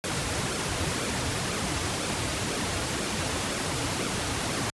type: noise with flanger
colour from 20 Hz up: pink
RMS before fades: -29 dBFS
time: 0.04-4.7 s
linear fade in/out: 0 ms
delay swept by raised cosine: 1 to 5.4 ms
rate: 2 Hz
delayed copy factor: -0.5
effects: high-pass 60 Hz 12 dB/octave + resampled to 24000 Hz